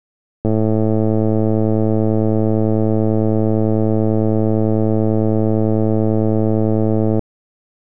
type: click train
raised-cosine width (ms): 2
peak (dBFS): -4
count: 736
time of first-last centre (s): 0.45-7.193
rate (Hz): 109
effects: none